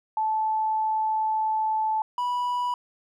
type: tone pair in turn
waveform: sine / triangle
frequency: 872 / 981 Hz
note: A5 / B5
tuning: -16 / -12 cents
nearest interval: major second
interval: 204 cents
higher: second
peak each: -22 dBFS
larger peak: neither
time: 0.17-2.02 / 2.18-2.74 s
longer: first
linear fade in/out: 2 ms
effects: none